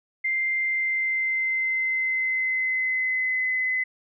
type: tone with pitch glide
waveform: sine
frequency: 2093 to 2029 Hz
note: C7 to B6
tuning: 0 to +46 cents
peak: -22 dBFS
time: 0.24-3.84 s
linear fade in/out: 10 ms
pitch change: -54 cents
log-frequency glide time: 0.55-3.48 s
effects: none